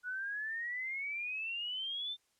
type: exponential sweep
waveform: sine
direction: up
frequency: 1458 to 3603 Hz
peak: -36 dBFS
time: 0.03-2.17 s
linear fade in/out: 50 ms
effects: white hiss -75 dBFS RMS until 2.39 s + low-pass 10000 Hz 12 dB/octave